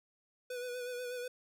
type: tone with vibrato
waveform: square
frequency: 493.9 Hz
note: B4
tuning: in tune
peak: -39 dBFS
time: 0.5-1.28 s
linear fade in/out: 5 ms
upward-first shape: sine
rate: 8.2 Hz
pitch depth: 33 cents each way
effects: none